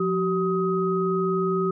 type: tone cluster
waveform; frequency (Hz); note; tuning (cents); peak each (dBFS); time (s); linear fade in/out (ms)
sine; 177.2 / 381.7 / 1260; F3 / G4 / D#6; +25 / -46 / +21; -26 / -23 / -28; 0-1.71; 5
effects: none